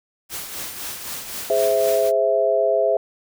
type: noise with tremolo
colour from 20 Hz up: white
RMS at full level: -29 dBFS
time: 0.29-2.12 s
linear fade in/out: 50 ms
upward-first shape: triangle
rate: 3.9 Hz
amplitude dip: 55%
type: chord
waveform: sine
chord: Ab augmented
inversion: none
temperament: equal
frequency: 415.3 / 523.3 / 659.3 Hz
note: Ab4 / C5 / E5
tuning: 0 / 0 / 0 cents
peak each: -22 / -21 / -18 dBFS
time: 1.5-2.97 s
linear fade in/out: 2 ms
effects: none